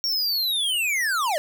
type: linear sweep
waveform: square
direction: down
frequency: 5588 to 560 Hz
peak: -22 dBFS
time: 0.04-1.38 s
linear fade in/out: 0 ms
effects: none